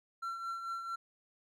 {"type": "tone with tremolo", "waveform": "triangle", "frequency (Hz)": 1357, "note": "E6", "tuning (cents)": 50, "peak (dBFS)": -33, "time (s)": [0.22, 0.96], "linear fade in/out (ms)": 10, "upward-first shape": "triangle", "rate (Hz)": 4.5, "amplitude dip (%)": 55, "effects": []}